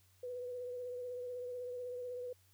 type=tone with vibrato; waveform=sine; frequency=494.7 Hz; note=B4; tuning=3 cents sharp; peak=-40 dBFS; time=0.23-2.33 s; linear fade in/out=5 ms; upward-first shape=triangle; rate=16 Hz; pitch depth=33 cents each way; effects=added 93 Hz sine -68 dBFS peak until 2.53 s + white hiss -71 dBFS RMS until 2.53 s